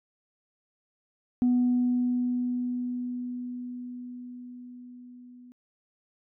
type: tone with level ramp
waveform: sine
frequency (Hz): 246.9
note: B3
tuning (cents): 0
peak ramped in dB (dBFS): -18 to -47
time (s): 1.42-5.52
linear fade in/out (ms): 0
effects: tanh soft clip ceiling -17 dBFS